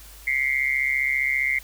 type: tone with amplitude modulation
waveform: sine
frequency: 2100 Hz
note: C7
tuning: 6 cents sharp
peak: -16 dBFS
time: 0.27-1.59 s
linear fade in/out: 5 ms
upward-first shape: sine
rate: 135 Hz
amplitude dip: 95%
effects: added 51 Hz sine -45 dBFS peak until 1.63 s + white hiss -47 dBFS RMS until 1.63 s